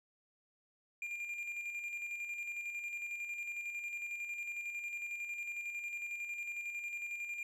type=tone with tremolo; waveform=triangle; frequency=2400 Hz; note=D7; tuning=37 cents sharp; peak=-36 dBFS; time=1.02-7.43 s; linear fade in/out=2 ms; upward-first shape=square; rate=11 Hz; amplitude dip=40%; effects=none